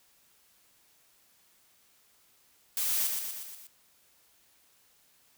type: noise with echo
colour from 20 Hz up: blue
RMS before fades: -30 dBFS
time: 2.77-3.07 s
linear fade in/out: 2 ms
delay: 120 ms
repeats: 5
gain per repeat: -4 dB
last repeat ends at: 3.67 s
effects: white hiss -65 dBFS RMS until 5.37 s